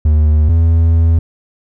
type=tone pair in turn; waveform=triangle; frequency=76.5 / 82.42 Hz; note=D#2 / E2; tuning=-29 / 0 cents; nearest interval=minor second; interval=129 cents; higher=second; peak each=-5 dBFS; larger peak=neither; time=0.05-0.49 / 0.49-1.19 s; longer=second; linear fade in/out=5 ms; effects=none